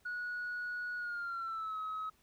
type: tone with pitch glide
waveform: sine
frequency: 1460 to 1278.4 Hz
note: F#6 to D#6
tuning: -24 to +47 cents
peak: -35 dBFS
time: 0.05-2.1 s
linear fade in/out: 10 ms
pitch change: -229 cents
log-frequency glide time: 0.97-1.78 s
effects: tanh soft clip ceiling -34 dBFS + pink hiss -70 dBFS RMS until 2.22 s